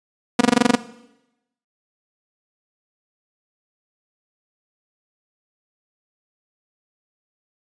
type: tone bursts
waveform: sawtooth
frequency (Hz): 241.1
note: B3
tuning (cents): -41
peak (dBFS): -6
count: 9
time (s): 0.39-0.754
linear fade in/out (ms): 5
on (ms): 20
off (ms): 23
effects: noise-tail reverb RT60 0.9 s tail -17 dB re dry + resampled to 22050 Hz